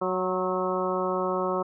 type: harmonic tone with a mistuned harmonic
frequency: 185 Hz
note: F#3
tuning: in tune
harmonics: 1 / 2 / 3 / 4 / 5 / 6 / 7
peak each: -34 / -29 / -30 / -35 / -35 / -32 / -34 dBFS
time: 0.01-1.63 s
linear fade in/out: 10 ms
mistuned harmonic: 6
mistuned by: -32 cents
effects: none